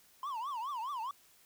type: tone with vibrato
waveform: triangle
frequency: 1015 Hz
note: B5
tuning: 47 cents sharp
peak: -34 dBFS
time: 0.23-1.11 s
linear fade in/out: 2 ms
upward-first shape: triangle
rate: 4.8 Hz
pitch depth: 290 cents each way
effects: white hiss -64 dBFS RMS until 1.45 s